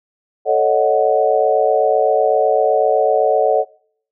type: chord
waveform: sine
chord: D# half-diminished seventh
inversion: second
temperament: equal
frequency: 440 / 554.4 / 622.3 / 740 Hz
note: A4 / C#5 / D#5 / F#5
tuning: 0 / 0 / 0 / 0 cents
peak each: -17 dBFS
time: 0.45-3.65 s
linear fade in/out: 50 ms
effects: noise-tail reverb RT60 0.6 s tail -24 dB re dry